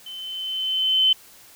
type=tone with level ramp; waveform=sine; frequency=3061 Hz; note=G7; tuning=42 cents flat; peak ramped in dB=-34 to -13 dBFS; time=0.06-1.13 s; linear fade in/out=5 ms; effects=white hiss -49 dBFS RMS until 1.55 s